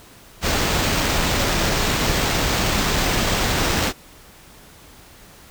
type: noise with sample-and-hold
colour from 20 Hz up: pink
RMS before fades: -20 dBFS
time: 0.41-3.93 s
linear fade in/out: 50 ms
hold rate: 11025 Hz
effects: pink hiss -46 dBFS RMS until 5.5 s